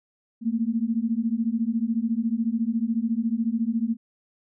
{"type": "beating tone pair", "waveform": "sine", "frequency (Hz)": [221.5, 235.5], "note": ["A3", "A#3"], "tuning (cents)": [12, 18], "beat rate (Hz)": 14, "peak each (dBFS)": -25, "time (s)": [0.41, 3.97], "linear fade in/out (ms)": 50, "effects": []}